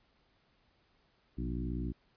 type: harmonic tone with a mistuned harmonic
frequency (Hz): 60.2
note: B1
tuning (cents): -44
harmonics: 1 / 2 / 3 / 4 / 5 / 6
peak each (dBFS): -37 / -41 / -42 / -41 / -42 / -48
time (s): 1.37-1.93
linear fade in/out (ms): 20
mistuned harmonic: 2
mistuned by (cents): +78
effects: pink hiss -71 dBFS RMS until 2.16 s + resampled to 11025 Hz